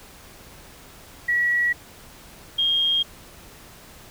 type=tone pair in turn; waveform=sine; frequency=1928 / 3233 Hz; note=B6 / G#7; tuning=-42 / -47 cents; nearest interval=major sixth; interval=895 cents; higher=second; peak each=-18 dBFS; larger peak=neither; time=1.28-1.73 / 2.58-3.03 s; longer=neither; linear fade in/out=10 ms; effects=pink hiss -46 dBFS RMS until 4.1 s